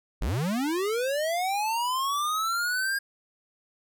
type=linear sweep; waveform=square; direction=up; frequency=34.65 to 1629 Hz; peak=-26 dBFS; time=0.21-2.99 s; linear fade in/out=10 ms; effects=none